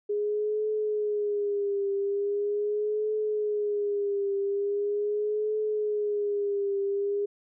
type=tone with vibrato; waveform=sine; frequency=412.6 Hz; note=G#4; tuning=11 cents flat; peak=-25 dBFS; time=0.09-7.26 s; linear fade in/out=10 ms; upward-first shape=triangle; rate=0.41 Hz; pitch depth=71 cents each way; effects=none